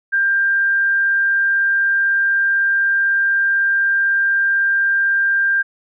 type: tone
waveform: sine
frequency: 1591 Hz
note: G6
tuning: 25 cents sharp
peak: -13 dBFS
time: 0.12-5.63 s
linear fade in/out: 20 ms
effects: none